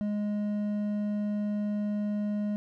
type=tone with hard clipping; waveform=triangle; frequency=207.7 Hz; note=G#3; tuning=in tune; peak=-29 dBFS; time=0.01-2.56 s; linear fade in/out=0 ms; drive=9 dB; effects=none